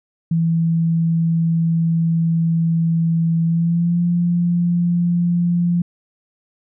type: tone with pitch glide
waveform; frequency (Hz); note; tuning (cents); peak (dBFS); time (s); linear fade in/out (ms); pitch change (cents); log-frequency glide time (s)
sine; 165.2 to 173.51; E3 to F3; +4 to -11; -14; 0.31-5.82; 5; +85; 3.44-4.01
effects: none